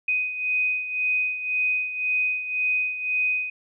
sine beating tone pair, 2500 / 2501.9 Hz, D#7 / D#7, +8 / +9 cents, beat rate 1.9 Hz, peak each -23 / -29 dBFS, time 0.08-3.5 s, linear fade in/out 5 ms, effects none

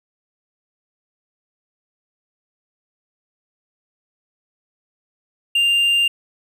triangle tone, 2794 Hz, F7, in tune, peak -12 dBFS, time 5.55-6.08 s, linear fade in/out 5 ms, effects none

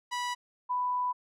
sawtooth / sine tone pair in turn, 980 / 992.5 Hz, B5 / B5, -14 / +8 cents, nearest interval unison, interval 22 cents, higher second, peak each -27 dBFS, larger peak neither, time 0.11-0.35 / 0.69-1.13 s, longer second, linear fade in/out 20 ms, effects low-pass 8000 Hz 12 dB/octave

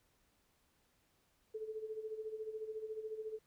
sine tone with tremolo, 435.9 Hz, A4, 16 cents flat, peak -38 dBFS, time 1.54-3.39 s, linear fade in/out 10 ms, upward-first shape sine, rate 14 Hz, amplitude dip 70%, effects pink hiss -75 dBFS RMS until 3.46 s

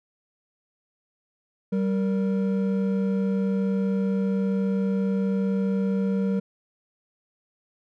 triangle tone pair together, 193.93 / 466.2 Hz, G3 / A#4, -18 / 0 cents, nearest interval octave + minor third, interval 1518 cents, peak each -20 / -28 dBFS, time 1.72-6.4 s, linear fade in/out 10 ms, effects none

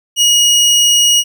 25% pulse tone, 2893 Hz, F#7, 40 cents flat, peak -4 dBFS, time 0.16-1.24 s, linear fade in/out 50 ms, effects none

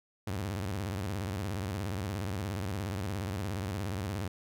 sawtooth tone with vibrato, 97 Hz, G2, 18 cents flat, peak -29 dBFS, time 0.27-4.28 s, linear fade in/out 5 ms, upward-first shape square, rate 17 Hz, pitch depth 170 cents each way, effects none

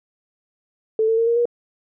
sine tone with pitch steps, 440 / 449 / 458.2 / 467.5 / 477.1 Hz, A4 / A4 / A#4 / A#4 / A#4, 0 / +35 / -30 / +5 / +40 cents, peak -15 dBFS, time 0.99-1.455 s, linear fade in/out 2 ms, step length 93 ms, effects none

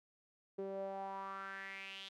sawtooth tone with band-pass filter sweep, 194.2 Hz, G3, 16 cents flat, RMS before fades -45 dBFS, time 0.58-2.09 s, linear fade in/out 10 ms, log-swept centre 420 to 3500 Hz, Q 5, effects none

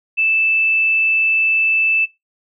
sine tone, 2637 Hz, E7, in tune, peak -13 dBFS, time 0.17-2.06 s, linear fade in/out 20 ms, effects noise-tail reverb RT60 0.2 s tail -19 dB re dry

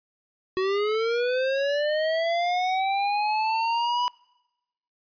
square linear sweep, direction up, 370.5 to 987.8 Hz, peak -23 dBFS, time 0.57-4.08 s, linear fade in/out 0 ms, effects noise-tail reverb RT60 1.0 s tail -26 dB re dry + resampled to 11025 Hz

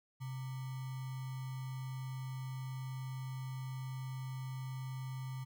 sine tone with sample-and-hold, 130.5 Hz, C3, 4 cents flat, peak -39 dBFS, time 0.2-5.45 s, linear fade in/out 20 ms, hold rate 1050 Hz, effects none

